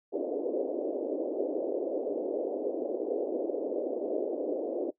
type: band-pass noise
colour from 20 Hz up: white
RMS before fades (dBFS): -32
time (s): 0.12-4.91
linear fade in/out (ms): 20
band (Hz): 290 to 580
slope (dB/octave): 48
effects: noise-tail reverb RT60 0.1 s tail -18 dB re dry